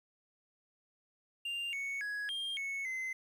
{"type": "tone with pitch steps", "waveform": "triangle", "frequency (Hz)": [2792, 2218, 1670, 3207, 2204, 2056], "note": ["F7", "C#7", "G#6", "G7", "C#7", "C7"], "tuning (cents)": [-1, 0, 9, 39, -11, -31], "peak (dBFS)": -34, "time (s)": [1.45, 3.13], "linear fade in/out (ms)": 5, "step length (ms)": 280, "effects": ["11-bit"]}